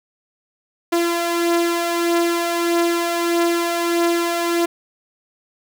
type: beating tone pair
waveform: sawtooth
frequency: 340 / 341.6 Hz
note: F4 / F4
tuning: -46 / -38 cents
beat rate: 1.6 Hz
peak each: -20 / -14 dBFS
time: 0.92-4.66 s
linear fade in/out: 10 ms
effects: none